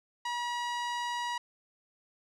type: tone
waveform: sawtooth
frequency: 962 Hz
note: B5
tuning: 46 cents flat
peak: -28 dBFS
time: 0.25-1.38 s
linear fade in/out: 5 ms
effects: low-pass 6000 Hz 12 dB/octave